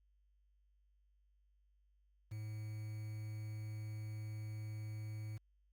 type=tone with quantisation; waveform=triangle; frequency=107.8 Hz; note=A2; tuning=35 cents flat; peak=-40 dBFS; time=2.31-5.38 s; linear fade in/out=10 ms; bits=10; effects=added 50 Hz sine -70 dBFS peak until 5.72 s